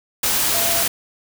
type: tone in noise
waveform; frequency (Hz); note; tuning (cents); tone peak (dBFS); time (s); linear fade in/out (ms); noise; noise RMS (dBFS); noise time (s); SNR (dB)
sine; 678; E5; +49; -26; 0.54-0.83; 5; white; -19; 0.23-0.88; -10
effects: none